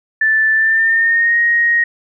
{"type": "tone with pitch glide", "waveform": "sine", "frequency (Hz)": [1760, 1875.5], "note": ["A6", "A#6"], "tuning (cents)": [0, 10], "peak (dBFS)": -10, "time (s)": [0.21, 1.84], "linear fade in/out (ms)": 5, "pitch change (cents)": 110, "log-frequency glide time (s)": [0.53, 1.39], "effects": []}